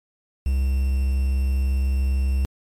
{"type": "tone with quantisation", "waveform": "triangle", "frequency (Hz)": 66.5, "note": "C2", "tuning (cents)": 29, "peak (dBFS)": -16, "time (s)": [0.46, 2.45], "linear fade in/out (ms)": 0, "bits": 7, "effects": ["MP3 64 kbps"]}